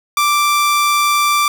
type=tone; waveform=sawtooth; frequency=1174.7 Hz; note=D6; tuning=in tune; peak=-8 dBFS; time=0.17-1.48 s; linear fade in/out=2 ms; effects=none